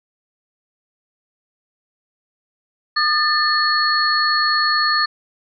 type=tone cluster; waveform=sine; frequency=1219 / 1775 / 4349 Hz; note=D#6 / A6 / C#8; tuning=-36 / +15 / -34 cents; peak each=-19 dBFS; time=2.96-5.06 s; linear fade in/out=10 ms; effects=none